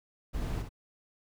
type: noise with echo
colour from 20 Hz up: brown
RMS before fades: -34 dBFS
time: 0.33-0.63 s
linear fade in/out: 20 ms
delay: 63 ms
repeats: 1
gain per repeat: -6 dB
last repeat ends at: 0.693 s
effects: none

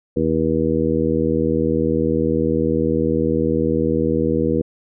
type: harmonic tone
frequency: 80 Hz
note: D#2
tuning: 49 cents sharp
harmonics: 1 / 2 / 3 / 4 / 5 / 6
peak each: -27 / -24 / -22 / -22 / -24 / -21 dBFS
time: 0.16-4.62 s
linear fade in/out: 10 ms
effects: none

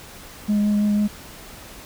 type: tone with vibrato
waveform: sine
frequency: 207.7 Hz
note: G#3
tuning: in tune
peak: -14 dBFS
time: 0.48-1.08 s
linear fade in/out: 20 ms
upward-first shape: sine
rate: 6.1 Hz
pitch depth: 12 cents each way
effects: tanh soft clip ceiling -15 dBFS + pink hiss -41 dBFS RMS until 1.85 s

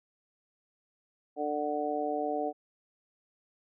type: harmonic tone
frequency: 148.5 Hz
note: D3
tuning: 20 cents sharp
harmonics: 2 / 3 / 4 / 5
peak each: -36 / -35 / -35 / -33 dBFS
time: 1.36-2.53 s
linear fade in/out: 50 ms
effects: none

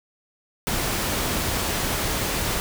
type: noise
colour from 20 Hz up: pink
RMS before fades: -25 dBFS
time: 0.67-2.6 s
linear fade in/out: 0 ms
effects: none

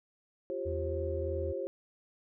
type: chord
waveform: sine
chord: F suspended second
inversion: none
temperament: equal with one note detuned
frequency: 349.2 / 392 / 536.4 Hz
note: F4 / G4 / C5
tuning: 0 / 0 / +43 cents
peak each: -40 / -38 / -36 dBFS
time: 0.5-1.67 s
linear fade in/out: 0 ms
type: tone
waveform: triangle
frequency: 81.9 Hz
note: E2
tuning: 11 cents flat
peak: -33 dBFS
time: 0.65-1.53 s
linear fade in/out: 20 ms
effects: none

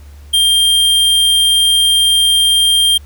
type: tone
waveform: square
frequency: 3191 Hz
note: G7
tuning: 30 cents sharp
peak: -9 dBFS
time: 0.33-2.98 s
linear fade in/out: 10 ms
effects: added 72 Hz sine -33 dBFS peak until 3.05 s + pink hiss -48 dBFS RMS until 3.05 s

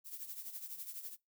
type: noise with tremolo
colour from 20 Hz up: violet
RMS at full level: -43 dBFS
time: 0.04-1.17 s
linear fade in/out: 50 ms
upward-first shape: triangle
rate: 12 Hz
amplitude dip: 75%
effects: noise-tail reverb RT60 0.2 s tail -23 dB re dry

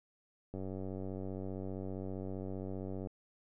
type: click train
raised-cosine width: 2 ms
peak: -29 dBFS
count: 242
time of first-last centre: 0.54-3.072 s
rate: 95.2 Hz
effects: none

